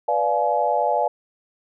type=chord; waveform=sine; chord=B diminished seventh; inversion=none; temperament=equal with one note detuned; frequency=493.9 / 587.3 / 698.5 / 848.6 Hz; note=B4 / D5 / F5 / Ab5; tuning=0 / 0 / 0 / +37 cents; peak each=-26 / -23 / -23 / -22 dBFS; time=0.08-1.08 s; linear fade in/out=5 ms; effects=none